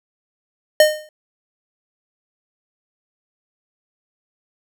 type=tone with exponential decay; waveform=square; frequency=612 Hz; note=D#5; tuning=29 cents flat; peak=-6 dBFS; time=0.8-1.09 s; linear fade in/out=2 ms; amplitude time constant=61 ms; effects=none